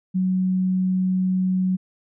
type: tone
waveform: sine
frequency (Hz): 185.7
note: F#3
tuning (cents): +7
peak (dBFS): -18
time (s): 0.14-1.77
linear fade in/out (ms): 20
effects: none